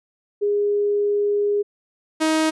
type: tone pair in turn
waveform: sine / sawtooth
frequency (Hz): 410.5 / 315.5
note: G#4 / D#4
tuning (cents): -20 / +24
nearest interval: perfect fourth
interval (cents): 456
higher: first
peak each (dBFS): -17 / -13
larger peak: second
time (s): 0.41-1.63 / 2.2-2.51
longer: first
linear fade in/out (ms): 20
effects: resampled to 24000 Hz